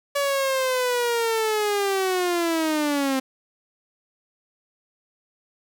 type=linear sweep; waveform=sawtooth; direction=down; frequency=570 to 261.2 Hz; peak=-17 dBFS; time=0.15-3.2 s; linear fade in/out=10 ms; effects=none